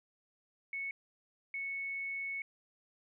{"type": "tone bursts at uneven times", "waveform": "sine", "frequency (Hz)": 2209, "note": "C#7", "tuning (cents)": -7, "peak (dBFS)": -36, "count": 2, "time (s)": [[0.73, 0.91], [1.54, 2.42]], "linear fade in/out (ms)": 2, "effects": []}